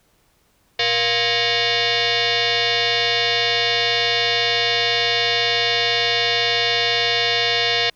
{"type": "tone with frequency modulation", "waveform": "sine", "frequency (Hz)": 699, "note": "F5", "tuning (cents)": 1, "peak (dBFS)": -16, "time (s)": [0.79, 7.9], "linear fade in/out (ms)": 5, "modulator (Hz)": 586, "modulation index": 6.8, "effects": ["pink hiss -61 dBFS RMS until 7.95 s"]}